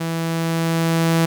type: tone with level ramp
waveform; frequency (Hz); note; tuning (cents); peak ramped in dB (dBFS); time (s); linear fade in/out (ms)
sawtooth; 164.81; E3; 0; -18 to -10; 0-1.26; 10
effects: none